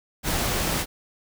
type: noise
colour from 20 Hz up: pink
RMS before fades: -25 dBFS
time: 0.23-0.86 s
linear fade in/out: 50 ms
effects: none